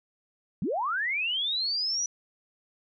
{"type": "linear sweep", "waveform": "sine", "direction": "up", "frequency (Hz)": [138.59, 5940], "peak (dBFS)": -26, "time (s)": [0.62, 2.06], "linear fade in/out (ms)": 2, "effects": []}